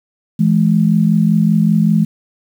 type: tone pair together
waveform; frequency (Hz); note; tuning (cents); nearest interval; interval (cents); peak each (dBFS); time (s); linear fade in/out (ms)
sine; 166.2 / 211.4; E3 / G#3; +15 / +31; major third; 416; -12; 0.39-2.05; 10
effects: 7-bit